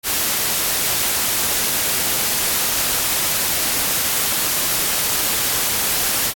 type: noise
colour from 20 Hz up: white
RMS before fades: -19 dBFS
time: 0.03-6.34 s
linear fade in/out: 50 ms
effects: AAC 64 kbps